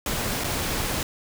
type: noise with dropouts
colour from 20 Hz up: pink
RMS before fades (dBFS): -27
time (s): 0.06-1.03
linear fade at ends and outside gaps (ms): 2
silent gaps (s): 0.438-0.442
effects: none

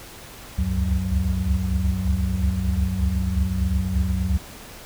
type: tone cluster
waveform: sine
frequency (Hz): 65.7 / 71 / 74.2 / 94.6 / 186.1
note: C2 / C#2 / D2 / F#2 / F#3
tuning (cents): +8 / +42 / +18 / +39 / +10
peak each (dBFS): -26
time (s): 0.58-4.38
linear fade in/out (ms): 10
effects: pink hiss -41 dBFS RMS until 4.85 s

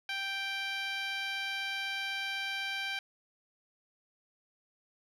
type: tone with band-pass filter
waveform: 10% pulse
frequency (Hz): 784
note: G5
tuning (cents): 0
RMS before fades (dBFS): -36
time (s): 0.09-2.99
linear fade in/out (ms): 2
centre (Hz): 2200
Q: 0.91
effects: none

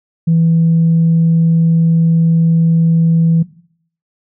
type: tone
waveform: sine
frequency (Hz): 164.81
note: E3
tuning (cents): 0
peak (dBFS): -7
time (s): 0.27-3.43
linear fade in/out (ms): 10
effects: noise-tail reverb RT60 0.6 s tail -18 dB re dry + tanh soft clip ceiling -4 dBFS

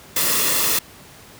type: noise with comb filter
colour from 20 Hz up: white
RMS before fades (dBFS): -19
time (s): 0.16-0.79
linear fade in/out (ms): 5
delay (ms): 1.3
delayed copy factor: -0.5
effects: pink hiss -44 dBFS RMS until 1.39 s + high-pass 60 Hz 12 dB/octave

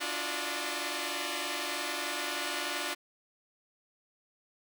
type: tone cluster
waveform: 5% pulse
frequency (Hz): 291.2 / 340.7 / 363.9 / 603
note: D4 / F4 / F#4 / D5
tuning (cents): -15 / -43 / -29 / +46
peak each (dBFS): -27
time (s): 0-2.95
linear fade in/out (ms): 20
effects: none

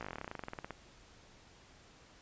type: slowing click train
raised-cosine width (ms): 0.5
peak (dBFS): -26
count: 21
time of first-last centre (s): 0.01-0.707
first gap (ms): 17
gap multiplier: 1.07
effects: pink hiss -60 dBFS RMS until 2.21 s + resampled to 16000 Hz

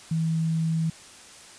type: tone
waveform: sine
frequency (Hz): 162.1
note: E3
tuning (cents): -29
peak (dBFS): -22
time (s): 0.11-0.9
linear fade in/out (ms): 5
effects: white hiss -47 dBFS RMS until 1.58 s + resampled to 22050 Hz

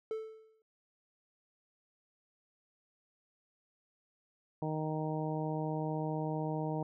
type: tone with exponential decay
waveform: triangle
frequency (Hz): 440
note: A4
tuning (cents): 0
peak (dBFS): -30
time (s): 0.11-0.62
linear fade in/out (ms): 1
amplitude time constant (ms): 110
type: harmonic tone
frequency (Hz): 155.56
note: D#3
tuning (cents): 0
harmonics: 1 / 2 / 3 / 4 / 5 / 6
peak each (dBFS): -36 / -39 / -41 / -42 / -43 / -44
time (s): 4.62-6.83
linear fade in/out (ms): 2
effects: none

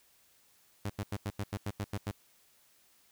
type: tone bursts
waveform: sawtooth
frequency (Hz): 101.3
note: G#2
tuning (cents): -43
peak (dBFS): -29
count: 10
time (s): 0.85-2.112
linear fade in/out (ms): 5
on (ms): 47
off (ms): 88
effects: white hiss -66 dBFS RMS until 3.11 s

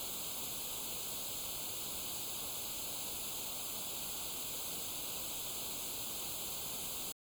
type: noise with comb filter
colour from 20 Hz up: white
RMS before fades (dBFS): -41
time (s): 0-7.12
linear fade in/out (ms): 0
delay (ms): 0.27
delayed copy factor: +1
effects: MP3 96 kbps

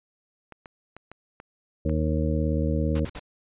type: clicks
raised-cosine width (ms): 0.5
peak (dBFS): -27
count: 6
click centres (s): 0.523 / 0.658 / 0.966 / 1.116 / 1.401 / 1.895
type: harmonic tone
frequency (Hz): 77.78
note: D#2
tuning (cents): 0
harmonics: 1 / 2 / 3 / 4 / 6 / 7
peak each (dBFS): -25 / -28 / -30 / -31 / -33 / -33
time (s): 1.85-3.05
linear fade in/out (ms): 5
type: noise bursts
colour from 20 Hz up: pink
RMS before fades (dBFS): -37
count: 3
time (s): 2.95-3.196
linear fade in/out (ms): 5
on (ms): 48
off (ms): 51
effects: resampled to 8000 Hz

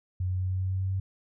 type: tone with pitch steps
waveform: sine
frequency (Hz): 91.7 / 92.23 / 92.77 / 93.3 / 93.84 / 94.39 / 94.93 / 95.48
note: F#2 / F#2 / F#2 / F#2 / F#2 / F#2 / F#2 / G2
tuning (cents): -15 / -5 / +5 / +15 / +25 / +35 / +45 / -45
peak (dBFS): -26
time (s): 0.2-1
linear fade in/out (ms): 5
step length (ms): 100
effects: none

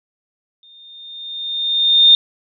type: tone with exponential growth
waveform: sine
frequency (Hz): 3639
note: A#7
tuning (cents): -42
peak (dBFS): -4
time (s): 0.63-2.15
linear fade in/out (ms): 1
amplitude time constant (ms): 330
effects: none

